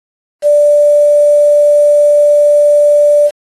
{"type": "tone with quantisation", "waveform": "sine", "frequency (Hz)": 587.3, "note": "D5", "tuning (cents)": 0, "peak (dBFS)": -4, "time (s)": [0.42, 3.31], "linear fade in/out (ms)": 50, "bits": 5, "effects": ["AAC 32 kbps"]}